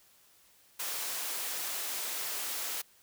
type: high-pass noise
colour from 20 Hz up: white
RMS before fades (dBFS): -36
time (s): 0.79-2.82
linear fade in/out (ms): 10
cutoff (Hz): 400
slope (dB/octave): 12
effects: white hiss -63 dBFS RMS until 3.02 s